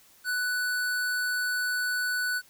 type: tone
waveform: square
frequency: 1487 Hz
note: F#6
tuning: 8 cents sharp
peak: -27 dBFS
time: 0.24-2.42 s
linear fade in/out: 50 ms
effects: white hiss -58 dBFS RMS until 2.49 s